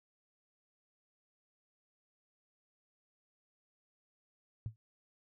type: tone with exponential decay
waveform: sine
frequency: 110.5 Hz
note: A2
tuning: 8 cents sharp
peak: -32 dBFS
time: 4.66-4.76 s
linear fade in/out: 0 ms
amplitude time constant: 21 ms
effects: none